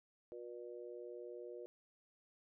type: harmonic tone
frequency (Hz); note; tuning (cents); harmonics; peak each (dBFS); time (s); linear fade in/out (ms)
120; B2; -49; 3 / 4 / 5; -50 / -50 / -55; 0.32-1.66; 0
effects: none